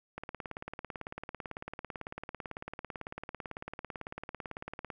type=click train; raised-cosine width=0.5 ms; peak=-24 dBFS; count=86; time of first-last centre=0.18-4.902 s; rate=18 Hz; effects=none